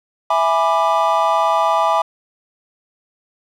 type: chord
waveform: triangle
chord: E dominant seventh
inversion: none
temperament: equal with one note detuned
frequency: 659.3 / 830.6 / 987.8 / 1183.5 Hz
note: E5 / G#5 / B5 / D6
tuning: 0 / 0 / 0 / +13 cents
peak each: -17 dBFS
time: 0.3-2.02 s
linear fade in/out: 5 ms
effects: none